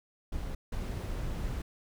brown noise bursts at uneven times, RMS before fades -35 dBFS, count 2, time 0.32-0.55 / 0.72-1.62 s, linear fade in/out 5 ms, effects none

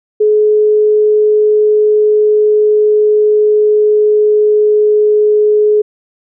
sine tone with pitch glide, 424.6 to 422.2 Hz, G#4 to G#4, +38 to +29 cents, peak -6 dBFS, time 0.2-5.82 s, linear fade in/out 10 ms, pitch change -9 cents, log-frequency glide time 1.25-5.34 s, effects none

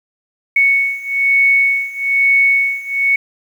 sine beating tone pair, 2217 / 2218.1 Hz, C#7 / C#7, 0 / 0 cents, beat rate 1.1 Hz, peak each -15 / -13 dBFS, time 0.56-3.16 s, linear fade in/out 5 ms, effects 7-bit

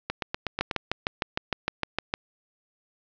two click trains, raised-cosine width 0.3 ms, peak -9 / -12 dBFS, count 11 / 6, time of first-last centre 0.61-2.139 / 0.1-0.712 s, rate 6.54 / 8.17 Hz, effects resampled to 16000 Hz + 8-bit

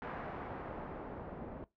white noise with low-pass filter sweep, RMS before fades -44 dBFS, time 0.02-1.64 s, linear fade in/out 0 ms, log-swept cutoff 1300 to 520 Hz, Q 0.71, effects noise-tail reverb RT60 0.2 s tail -19 dB re dry + low-pass 2000 Hz 12 dB/octave

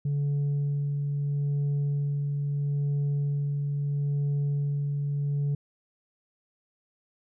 sine tone with tremolo, 143.2 Hz, D3, 43 cents flat, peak -21 dBFS, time 0.05-5.55 s, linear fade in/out 5 ms, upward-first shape sine, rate 0.76 Hz, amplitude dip 35%, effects tanh soft clip ceiling -23 dBFS

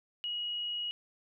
sine tone, 2900 Hz, F#7, 35 cents flat, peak -33 dBFS, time 0.24-0.91 s, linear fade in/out 0 ms, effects none

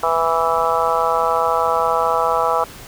harmonic tone, 164.81 Hz, E3, in tune, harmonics 3 / 4 / 5 / 6 / 7 / 8, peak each -22 / -22 / -22 / -22 / -22 / -22 dBFS, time 0.03-2.64 s, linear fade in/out 2 ms, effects pink hiss -38 dBFS RMS until 2.87 s

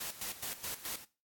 white noise with tremolo, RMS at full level -39 dBFS, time 0-1.05 s, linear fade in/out 10 ms, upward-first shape square, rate 4.7 Hz, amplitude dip 75%, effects noise-tail reverb RT60 0.3 s tail -17 dB re dry + AAC 64 kbps

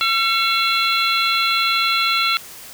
harmonic tone with a mistuned harmonic, 678 Hz, E5, 49 cents sharp, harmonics 2 / 3 / 4 / 5 / 6, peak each -20 / -23 / -23 / -23 / -22 dBFS, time 0.01-2.37 s, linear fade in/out 0 ms, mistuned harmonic 3, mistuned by +130 cents, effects white hiss -38 dBFS RMS until 2.73 s

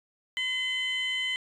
sine tone pair together, 2039 / 3056 Hz, C7 / G7, -45 / -45 cents, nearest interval perfect fifth, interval 700 cents, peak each -28 dBFS, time 0.37-1.36 s, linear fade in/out 0 ms, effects tanh soft clip ceiling -24 dBFS

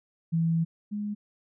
sine tone pair in turn, 164.81 / 207.6 Hz, E3 / G#3, 0 / 0 cents, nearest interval major third, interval 400 cents, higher second, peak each -22 / -29 dBFS, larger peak first, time 0.32-0.65 / 0.91-1.15 s, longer first, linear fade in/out 20 ms, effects none

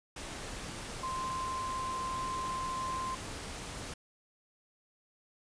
sine tone in noise, 1043 Hz, C6, 6 cents flat, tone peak -34 dBFS, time 1.03-3.15 s, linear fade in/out 5 ms, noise pink, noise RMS -42 dBFS, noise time 0.16-3.94 s, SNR +5 dB, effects resampled to 22050 Hz

